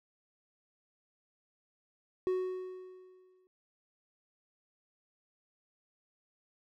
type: tone with exponential decay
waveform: triangle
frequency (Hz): 370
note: F#4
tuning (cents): 0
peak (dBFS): -25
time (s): 2.27-3.47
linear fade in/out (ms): 0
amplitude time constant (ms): 260
effects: none